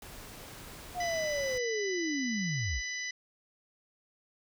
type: noise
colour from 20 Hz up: pink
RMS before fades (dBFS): -47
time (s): 0.02-1.58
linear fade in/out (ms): 2
type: linear sweep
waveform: sine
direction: down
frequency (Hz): 730 to 43.42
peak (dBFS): -31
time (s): 0.94-2.82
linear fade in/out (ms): 50
type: harmonic tone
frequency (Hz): 995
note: B5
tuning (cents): +13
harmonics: 2 / 3 / 4 / 5 / 6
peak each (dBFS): -36 / -47 / -47 / -44 / -42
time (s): 1-3.11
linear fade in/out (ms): 5
effects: none